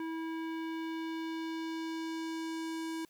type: tone with low-pass filter sweep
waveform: square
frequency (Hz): 324.7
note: E4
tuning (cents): -26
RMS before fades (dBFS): -38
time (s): 0-3.05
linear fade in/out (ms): 2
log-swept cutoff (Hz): 2000 to 10000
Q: 0.98
effects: white hiss -68 dBFS RMS until 3.09 s